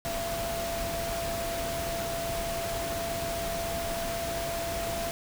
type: tone in noise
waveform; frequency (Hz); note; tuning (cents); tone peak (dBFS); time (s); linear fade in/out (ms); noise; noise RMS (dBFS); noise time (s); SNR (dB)
sine; 675; E5; +41; -32; 0.05-5.11; 0; pink; -35; 0.05-5.11; 0
effects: none